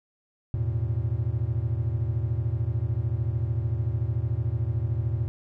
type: chord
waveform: triangle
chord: E suspended fourth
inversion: none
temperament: equal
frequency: 82.41 / 110 / 123.47 Hz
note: E2 / A2 / B2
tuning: 0 / 0 / 0 cents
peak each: -29 / -25 / -27 dBFS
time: 0.54-5.28 s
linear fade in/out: 0 ms
effects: none